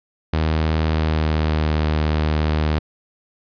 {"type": "tone with pitch glide", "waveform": "sawtooth", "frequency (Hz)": [78.9, 76.96], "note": ["D#2", "D#2"], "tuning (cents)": [25, -18], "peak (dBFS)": -13, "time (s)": [0.33, 2.79], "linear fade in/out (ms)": 5, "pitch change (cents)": -43, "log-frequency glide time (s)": [0.78, 1.82], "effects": ["resampled to 11025 Hz"]}